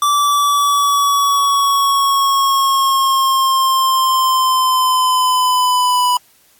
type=linear sweep; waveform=square; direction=down; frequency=1165 to 987.8 Hz; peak=-12 dBFS; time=0.02-6.17 s; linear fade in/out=2 ms; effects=white hiss -52 dBFS RMS until 6.59 s + AAC 64 kbps